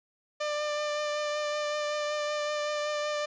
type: tone with vibrato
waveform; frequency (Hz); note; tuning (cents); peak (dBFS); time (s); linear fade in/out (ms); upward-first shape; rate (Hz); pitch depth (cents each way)
sawtooth; 596; D5; +25; -25; 0.4-3.26; 10; triangle; 5.3; 16
effects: resampled to 16000 Hz + 10-bit